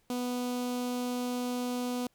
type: tone with notch filter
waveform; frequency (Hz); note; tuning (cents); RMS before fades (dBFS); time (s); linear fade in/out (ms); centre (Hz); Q
sawtooth; 246.9; B3; 0; -33; 0.1-2.07; 2; 1800; 1.2
effects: pink hiss -71 dBFS RMS until 2.14 s